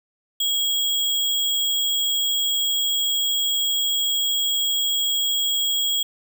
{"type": "tone with sample-and-hold", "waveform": "sine", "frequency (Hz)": 3306, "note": "G#7", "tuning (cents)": -9, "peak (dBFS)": -19, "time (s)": [0.4, 6.03], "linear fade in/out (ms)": 5, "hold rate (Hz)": 11025, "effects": []}